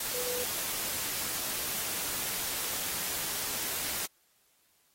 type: tone in noise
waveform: sine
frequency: 493.9 Hz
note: B4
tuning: in tune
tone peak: -35 dBFS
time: 0.14-0.44 s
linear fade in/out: 5 ms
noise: white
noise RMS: -34 dBFS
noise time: 0-4.06 s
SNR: -4 dB
effects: white hiss -69 dBFS RMS until 4.94 s + AAC 48 kbps